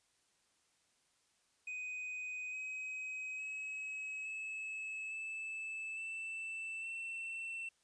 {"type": "tone with pitch steps", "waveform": "triangle", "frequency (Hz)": [2500, 2531, 2561, 2593, 2624, 2656, 2689], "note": ["D#7", "D#7", "D#7", "E7", "E7", "E7", "E7"], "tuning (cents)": [8, 29, 49, -29, -9, 12, 34], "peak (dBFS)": -39, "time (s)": [1.67, 7.69], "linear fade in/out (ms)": 5, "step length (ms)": 860, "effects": ["white hiss -75 dBFS RMS until 7.83 s", "resampled to 22050 Hz"]}